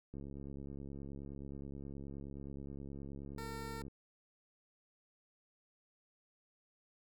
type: click train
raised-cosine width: 3 ms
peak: -35 dBFS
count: 261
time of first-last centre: 0.14-3.881 s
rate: 69.5 Hz
type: tone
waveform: 15% pulse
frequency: 454.4 Hz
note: A#4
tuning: 44 cents flat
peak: -39 dBFS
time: 3.38-3.82 s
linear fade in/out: 2 ms
effects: none